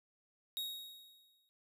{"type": "tone with exponential decay", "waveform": "45% pulse", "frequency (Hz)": 3769, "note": "A#7", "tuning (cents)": 18, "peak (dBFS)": -36, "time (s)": [0.57, 1.49], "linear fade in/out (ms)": 0, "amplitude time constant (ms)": 200, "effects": []}